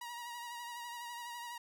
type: tone with vibrato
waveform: sawtooth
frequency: 953 Hz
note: A#5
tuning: 38 cents sharp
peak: -39 dBFS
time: 0.01-1.58 s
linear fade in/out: 5 ms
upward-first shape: sine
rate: 12 Hz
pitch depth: 34 cents each way
effects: none